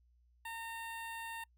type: tone with notch filter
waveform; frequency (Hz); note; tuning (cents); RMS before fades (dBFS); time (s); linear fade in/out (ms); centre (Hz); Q
15% pulse; 914; A#5; -34; -44; 0.45-1.44; 5; 5700; 0.71
effects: noise-tail reverb RT60 0.1 s tail -26 dB re dry + added 60 Hz sine -66 dBFS peak until 1.57 s